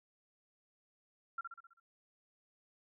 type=tone with echo; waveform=sine; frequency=1369 Hz; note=F6; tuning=35 cents flat; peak=-36 dBFS; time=1.38-1.41 s; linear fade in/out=5 ms; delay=65 ms; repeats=6; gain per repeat=-5 dB; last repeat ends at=1.8 s; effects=none